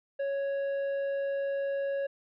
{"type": "tone with tanh clipping", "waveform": "sine", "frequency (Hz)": 554.4, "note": "C#5", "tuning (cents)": 0, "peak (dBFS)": -30, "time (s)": [0.19, 2.07], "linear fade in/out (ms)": 10, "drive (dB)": 7, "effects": []}